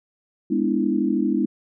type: chord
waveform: sine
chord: E dominant seventh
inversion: first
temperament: just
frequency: 206 / 247.2 / 296.7 / 329.6 Hz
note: G#3 / B3 / D4 / E4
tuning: -14 / +2 / +18 / 0 cents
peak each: -24 dBFS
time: 0.5-1.46 s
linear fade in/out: 10 ms
effects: none